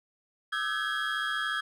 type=tone cluster; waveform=triangle; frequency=1209 / 1306 / 1545 / 1679 / 3263 Hz; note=D6 / E6 / G6 / G#6 / G#7; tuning=+50 / -17 / -26 / +18 / -31 cents; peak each=-38 / -33 / -33 / -31 / -35 dBFS; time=0.52-1.61 s; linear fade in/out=10 ms; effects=none